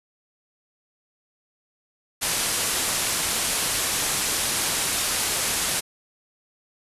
white low-pass noise, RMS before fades -25 dBFS, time 2.21-5.81 s, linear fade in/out 20 ms, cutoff 12000 Hz, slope 48 dB/octave, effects resampled to 32000 Hz

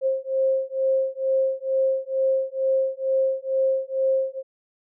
sine beating tone pair, 530 / 532.2 Hz, C5 / C5, +22 / +29 cents, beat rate 2.2 Hz, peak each -23 dBFS, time 0.01-4.43 s, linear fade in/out 50 ms, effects none

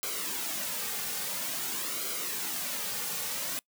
white noise with flanger, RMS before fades -34 dBFS, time 0.03-3.59 s, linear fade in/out 0 ms, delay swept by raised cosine 1.1 to 3.1 ms, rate 0.49 Hz, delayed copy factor -0.6, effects noise-tail reverb RT60 0.1 s tail -24 dB re dry + high-pass 150 Hz 12 dB/octave

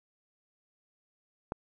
click, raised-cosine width 1 ms, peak -19 dBFS, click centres 1.521 s, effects none

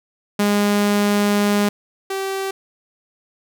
sawtooth tone pair in turn, 205.1 / 387.2 Hz, G#3 / G4, -21 / -21 cents, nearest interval major seventh, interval 1100 cents, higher second, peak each -11 / -18 dBFS, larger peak first, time 0.39-1.69 / 2.1-2.51 s, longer first, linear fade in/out 5 ms, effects none

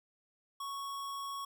square tone, 1108.7 Hz, C#6, in tune, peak -39 dBFS, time 0.6-1.45 s, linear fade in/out 5 ms, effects none

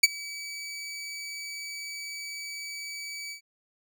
20% pulse tone with ADSR envelope, 2288 Hz, D7, 46 cents flat, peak -7 dBFS, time 0.03-3.41 s, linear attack 8 ms, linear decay 27 ms, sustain -24 dB, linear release 100 ms, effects none

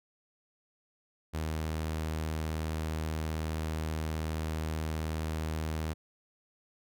sawtooth tone, 78.8 Hz, D#2, 23 cents sharp, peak -28 dBFS, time 1.33-5.94 s, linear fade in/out 20 ms, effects none

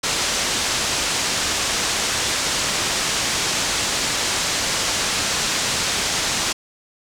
white low-pass noise, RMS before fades -22 dBFS, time 0.03-6.53 s, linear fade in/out 10 ms, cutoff 7500 Hz, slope 24 dB/octave, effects none

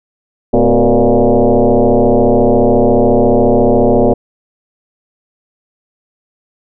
sine tone with frequency modulation, 102.9 Hz, G#2, 16 cents flat, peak -6 dBFS, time 0.53-4.14 s, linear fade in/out 10 ms, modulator 120 Hz, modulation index 4.9, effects none

